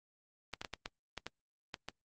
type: clicks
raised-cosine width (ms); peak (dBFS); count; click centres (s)
0.2; -22; 9; 0.537 / 0.615 / 0.648 / 0.737 / 0.859 / 1.177 / 1.266 / 1.742 / 1.886
effects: Opus 32 kbps